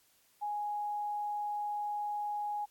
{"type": "tone", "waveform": "sine", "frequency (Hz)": 830.6, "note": "G#5", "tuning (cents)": 0, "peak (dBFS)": -33, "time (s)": [0.41, 2.66], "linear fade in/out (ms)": 20, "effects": ["white hiss -68 dBFS RMS until 2.7 s", "AAC 64 kbps"]}